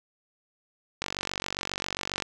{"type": "click train", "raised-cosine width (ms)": 0.2, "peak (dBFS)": -12, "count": 58, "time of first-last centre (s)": [1.02, 2.223], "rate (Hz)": 47.4, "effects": []}